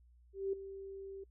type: tone with ADSR envelope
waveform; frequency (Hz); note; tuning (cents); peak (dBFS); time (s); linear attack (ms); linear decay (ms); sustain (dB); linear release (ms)
sine; 390; G4; -9; -31; 0.33-1.24; 200; 5; -13; 7
effects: noise-tail reverb RT60 0.1 s tail -24 dB re dry + added 60 Hz sine -61 dBFS peak until 1.3 s